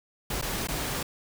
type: noise with dropouts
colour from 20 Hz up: pink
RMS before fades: -31 dBFS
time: 0.3-1.03 s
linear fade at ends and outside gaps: 5 ms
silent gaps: 0.415-0.423 / 0.673-0.685 s
effects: none